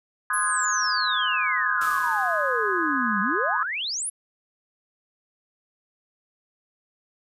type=chord; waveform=sine; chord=Ab dominant seventh; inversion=first; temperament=just; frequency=1038.3 / 1245.9 / 1495.1 / 1661.2 Hz; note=C6 / Eb6 / Gb6 / Ab6; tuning=-14 / +2 / +18 / 0 cents; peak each=-29 / -27 / -29 / -27 dBFS; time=0.3-3.63 s; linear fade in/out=2 ms
type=exponential two-way sweep; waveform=sine; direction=down then up; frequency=11310 to 189.6 to 11310 Hz; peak=-26 dBFS; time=0.33-4.1 s; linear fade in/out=10 ms; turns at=3.21 s
type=noise with exponential decay; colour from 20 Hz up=white; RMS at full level=-36 dBFS; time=1.81-3.24 s; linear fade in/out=5 ms; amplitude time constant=310 ms
effects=resampled to 32000 Hz